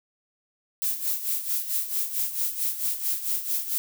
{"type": "noise with tremolo", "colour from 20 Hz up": "violet", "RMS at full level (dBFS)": -25, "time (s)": [0.82, 3.78], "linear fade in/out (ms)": 0, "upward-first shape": "sine", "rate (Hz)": 4.5, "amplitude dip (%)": 70, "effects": []}